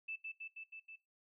sine tone with echo, 2637 Hz, E7, in tune, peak -40 dBFS, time 0.08-0.16 s, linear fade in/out 10 ms, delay 160 ms, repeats 5, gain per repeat -2 dB, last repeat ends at 0.96 s, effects noise-tail reverb RT60 0.2 s tail -18 dB re dry

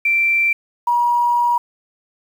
sine tone pair in turn, 2349 / 958.4 Hz, D7 / A#5, 0 / +48 cents, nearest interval octave + major third, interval 1552 cents, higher first, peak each -13 dBFS, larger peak neither, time 0.05-0.53 / 0.87-1.58 s, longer second, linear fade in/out 5 ms, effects 7-bit

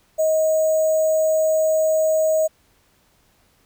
sine tone with sample-and-hold, 630 Hz, D#5, 21 cents sharp, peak -15 dBFS, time 0.18-2.48 s, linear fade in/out 20 ms, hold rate 7350 Hz, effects pink hiss -60 dBFS RMS until 3.65 s

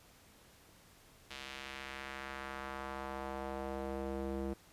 square tone with band-pass filter sweep, 67.4 Hz, C#2, 48 cents flat, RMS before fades -42 dBFS, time 1.3-4.54 s, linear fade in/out 10 ms, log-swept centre 3300 to 350 Hz, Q 1.2, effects pink hiss -62 dBFS RMS until 4.72 s + resampled to 32000 Hz

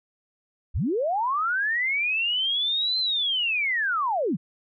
sine linear two-way sweep, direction up then down, 33.86 to 4131 to 129.7 Hz, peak -22 dBFS, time 0.74-4.37 s, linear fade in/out 20 ms, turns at 2.99 s, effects none

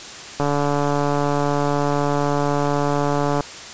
click train, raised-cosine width 1 ms, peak -7 dBFS, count 434, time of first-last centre 0.4-3.407 s, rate 144 Hz, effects white hiss -35 dBFS RMS until 3.73 s + resampled to 16000 Hz

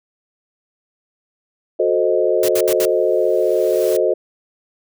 sine chord, F# diminished seventh, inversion none, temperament equal with one note detuned, 364.9 / 440 / 523.3 / 622.3 Hz, F#4 / A4 / C5 / Eb5, -24 / 0 / 0 / 0 cents, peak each -19 dBFS, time 1.79-4.14 s, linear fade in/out 10 ms
white noise bursts, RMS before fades -24 dBFS, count 4, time 2.43-2.853 s, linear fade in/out 2 ms, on 54 ms, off 69 ms
white noise with exponential growth, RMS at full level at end -30 dBFS, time 2.59-3.97 s, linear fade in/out 5 ms, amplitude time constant 300 ms
effects none

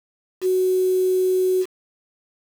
sine tone with quantisation, 370.9 Hz, F#4, 4 cents sharp, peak -16 dBFS, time 0.41-1.66 s, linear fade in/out 50 ms, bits 6, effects none

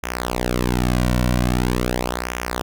sawtooth tone with flanger, 61.4 Hz, B1, 9 cents flat, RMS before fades -21 dBFS, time 0.03-2.62 s, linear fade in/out 5 ms, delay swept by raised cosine 0.23 to 2.43 ms, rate 0.43 Hz, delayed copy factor -0.85, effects none

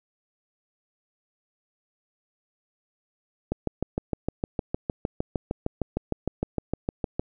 click train, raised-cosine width 2 ms, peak -12 dBFS, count 25, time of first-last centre 3.52-7.195 s, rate 6.53 Hz, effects none

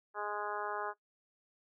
harmonic tone, 207.7 Hz, G#3, in tune, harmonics 2 / 3 / 4 / 5 / 6 / 7 / 8, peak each -43 / -45 / -41 / -43 / -43 / -45 / -47 dBFS, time 0.14-0.94 s, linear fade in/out 50 ms, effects noise-tail reverb RT60 0.1 s tail -17 dB re dry

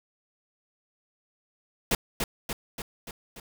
pink noise with echo, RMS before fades -24 dBFS, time 1.91-1.95 s, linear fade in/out 2 ms, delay 290 ms, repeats 5, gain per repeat -4 dB, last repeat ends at 3.4 s, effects none

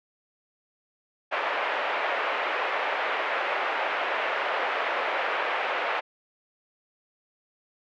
pink band-pass noise, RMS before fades -28 dBFS, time 1.31-6.01 s, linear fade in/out 20 ms, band 520 to 2600 Hz, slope 24 dB/octave, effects none

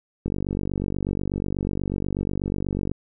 click train, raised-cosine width 3 ms, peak -13 dBFS, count 129, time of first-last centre 0.26-2.916 s, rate 48.2 Hz, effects none

